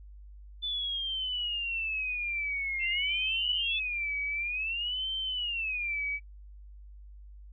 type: exponential two-way sweep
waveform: sine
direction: down then up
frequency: 3520 to 2072 to 3520 Hz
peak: -30 dBFS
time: 0.62-3.8 s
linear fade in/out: 20 ms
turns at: 2.9 s
type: tone with vibrato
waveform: sine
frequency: 2658 Hz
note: E7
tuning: 14 cents sharp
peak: -30 dBFS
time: 2.79-6.2 s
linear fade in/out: 50 ms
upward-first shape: sine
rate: 0.53 Hz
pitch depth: 270 cents each way
effects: noise-tail reverb RT60 0.1 s tail -23 dB re dry + added 50 Hz sine -46 dBFS peak until 7.52 s